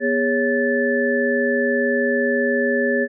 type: tone cluster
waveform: sine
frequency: 243.8 / 408.9 / 555 / 1745 Hz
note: B3 / G#4 / C#5 / A6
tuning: -22 / -27 / +2 / -15 cents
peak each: -22 dBFS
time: 0-3.08 s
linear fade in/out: 50 ms
effects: none